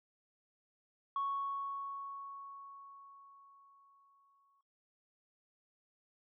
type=tone with exponential decay; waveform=sine; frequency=1108.7 Hz; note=C#6; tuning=in tune; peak=-31 dBFS; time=1.16-4.61 s; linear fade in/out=2 ms; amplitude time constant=750 ms; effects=noise-tail reverb RT60 0.4 s tail -25 dB re dry + tanh soft clip ceiling -29 dBFS